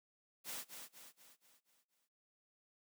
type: noise with echo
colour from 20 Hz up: white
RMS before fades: -45 dBFS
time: 0.44-0.65 s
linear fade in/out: 50 ms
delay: 240 ms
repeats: 6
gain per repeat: -6 dB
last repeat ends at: 2.09 s
effects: noise-tail reverb RT60 0.8 s tail -23 dB re dry + high-pass 150 Hz 12 dB/octave

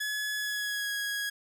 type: tone with pitch glide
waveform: sawtooth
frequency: 1700 to 1657.3 Hz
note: G#6 to G#6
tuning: +40 to -4 cents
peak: -27 dBFS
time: 0-1.3 s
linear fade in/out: 10 ms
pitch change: -44 cents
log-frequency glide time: 0.35-0.91 s
effects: none

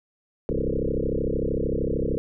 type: tone with frequency modulation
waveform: sine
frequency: 243.8 Hz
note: B3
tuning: 22 cents flat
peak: -22 dBFS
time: 0.49-2.18 s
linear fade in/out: 0 ms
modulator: 33.2 Hz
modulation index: 7.8
effects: none

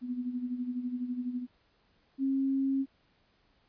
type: tone with tremolo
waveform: sine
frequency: 247.7 Hz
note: B3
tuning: 5 cents sharp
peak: -29 dBFS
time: 0.01-1.47 s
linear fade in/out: 50 ms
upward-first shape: sine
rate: 12 Hz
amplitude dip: 65%
type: tone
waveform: sine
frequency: 269.9 Hz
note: C#4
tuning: 46 cents flat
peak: -26 dBFS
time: 2.18-2.86 s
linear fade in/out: 50 ms
effects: pink hiss -69 dBFS RMS until 3.68 s + resampled to 11025 Hz

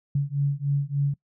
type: beating tone pair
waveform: sine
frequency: 139.9 / 143.3 Hz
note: C#3 / D3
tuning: +16 / -42 cents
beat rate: 3.4 Hz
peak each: -25 dBFS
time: 0.15-1.14 s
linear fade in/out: 5 ms
effects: noise-tail reverb RT60 0.1 s tail -23 dB re dry

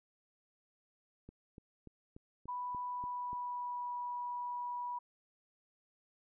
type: click train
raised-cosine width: 3 ms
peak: -38 dBFS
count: 8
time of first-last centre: 1.29-3.331 s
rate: 3.43 Hz
type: tone with pitch glide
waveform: sine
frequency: 987.8 to 974.8 Hz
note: B5 to B5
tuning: 0 to -23 cents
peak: -37 dBFS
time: 2.48-4.99 s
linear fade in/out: 10 ms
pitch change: -23 cents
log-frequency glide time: 2.84-3.96 s
effects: none

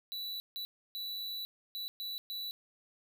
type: tone bursts at uneven times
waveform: square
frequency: 3951 Hz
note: B7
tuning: in tune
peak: -38 dBFS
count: 6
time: 0.12-0.4 / 0.56-0.65 / 0.95-1.45 / 1.75-1.88 / 2-2.18 / 2.3-2.51 s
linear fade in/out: 0 ms
effects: none

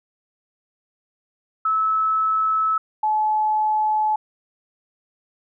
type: tone pair in turn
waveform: sine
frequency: 1301 / 858.4 Hz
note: E6 / A5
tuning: -23 / -43 cents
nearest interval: perfect fifth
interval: 720 cents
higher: first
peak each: -17 dBFS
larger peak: neither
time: 1.65-2.78 / 3.03-4.16 s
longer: neither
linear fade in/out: 5 ms
effects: none

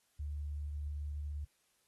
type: tone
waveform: sine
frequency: 73.42 Hz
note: D2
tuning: in tune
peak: -37 dBFS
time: 0.19-1.45 s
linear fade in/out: 10 ms
effects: white hiss -75 dBFS RMS until 1.87 s + AAC 32 kbps

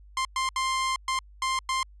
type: tone bursts at uneven times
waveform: sawtooth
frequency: 1051 Hz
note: C6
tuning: 7 cents sharp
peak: -21 dBFS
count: 6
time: 0.17-0.25 / 0.36-0.49 / 0.56-0.96 / 1.08-1.19 / 1.42-1.59 / 1.69-1.83 s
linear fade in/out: 2 ms
effects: added 50 Hz sine -48 dBFS peak until 2 s + resampled to 22050 Hz

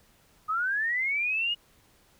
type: linear sweep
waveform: sine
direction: up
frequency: 1228 to 2906 Hz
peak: -25 dBFS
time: 0.48-1.55 s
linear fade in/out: 20 ms
effects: pink hiss -62 dBFS RMS until 2.19 s

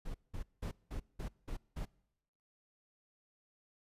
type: noise bursts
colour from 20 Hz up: brown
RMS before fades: -40 dBFS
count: 7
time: 0.05-1.855 s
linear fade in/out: 10 ms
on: 95 ms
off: 190 ms
effects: noise-tail reverb RT60 0.9 s tail -25 dB re dry + resampled to 32000 Hz

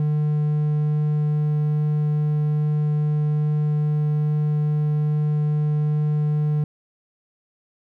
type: tone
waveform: triangle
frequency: 150.2 Hz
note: D3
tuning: 39 cents sharp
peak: -16 dBFS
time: 0-6.64 s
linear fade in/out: 2 ms
effects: none

